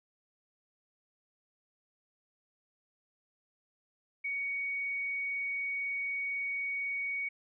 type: tone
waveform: sine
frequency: 2239 Hz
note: C#7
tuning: 17 cents sharp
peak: -32 dBFS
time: 4.24-7.29 s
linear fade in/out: 10 ms
effects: none